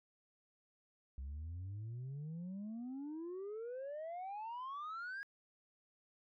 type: exponential sweep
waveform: sine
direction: up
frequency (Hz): 64.6 to 1661.2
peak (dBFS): -40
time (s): 1.18-5.23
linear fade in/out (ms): 0
effects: tanh soft clip ceiling -41 dBFS